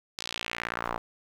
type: tone with band-pass filter sweep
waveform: sawtooth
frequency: 58.27 Hz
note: A#1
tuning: in tune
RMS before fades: -35 dBFS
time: 0.18-0.98 s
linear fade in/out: 5 ms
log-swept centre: 4800 to 920 Hz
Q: 2.1
effects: 9-bit